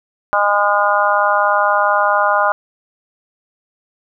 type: harmonic tone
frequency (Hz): 204.4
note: G#3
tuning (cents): -27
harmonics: 3 / 4 / 5 / 6 / 7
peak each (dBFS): -18 / -18 / -18 / -18 / -18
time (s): 0.33-2.52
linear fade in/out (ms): 0
effects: none